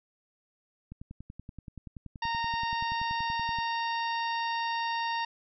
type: click train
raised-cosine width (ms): 5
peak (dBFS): -30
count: 29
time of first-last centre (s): 0.92-3.587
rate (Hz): 10.5
type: harmonic tone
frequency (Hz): 925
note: A#5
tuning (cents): -14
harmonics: 1 / 2 / 3 / 4 / 5 / 6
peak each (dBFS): -30 / -36 / -40 / -42 / -44 / -46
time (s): 2.22-5.25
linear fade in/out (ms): 5
effects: none